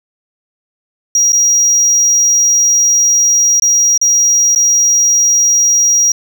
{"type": "tone with dropouts", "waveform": "triangle", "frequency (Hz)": 5720, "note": "F8", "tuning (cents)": 41, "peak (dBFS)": -6, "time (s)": [1.15, 6.12], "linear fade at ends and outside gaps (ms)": 2, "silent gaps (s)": [[1.322, 1.33], [3.598, 3.621], [3.977, 4.014], [4.549, 4.559]], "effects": []}